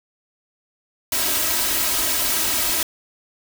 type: noise with comb filter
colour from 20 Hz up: white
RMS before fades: -21 dBFS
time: 1.12-2.83 s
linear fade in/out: 2 ms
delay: 3.1 ms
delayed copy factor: +0.7
effects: none